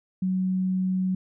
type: tone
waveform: sine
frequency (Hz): 186.3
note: F#3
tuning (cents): +12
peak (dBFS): -22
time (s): 0.22-1.15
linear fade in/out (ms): 5
effects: none